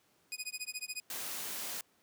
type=tone with tremolo; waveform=15% pulse; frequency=2489 Hz; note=D#7; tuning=in tune; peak=-29 dBFS; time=0.32-1 s; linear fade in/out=0 ms; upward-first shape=sine; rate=14 Hz; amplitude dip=100%
type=noise; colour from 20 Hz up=white; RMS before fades=-40 dBFS; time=1.1-1.81 s; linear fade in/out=2 ms
effects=pink hiss -70 dBFS RMS until 2.02 s + high-pass 150 Hz 12 dB/octave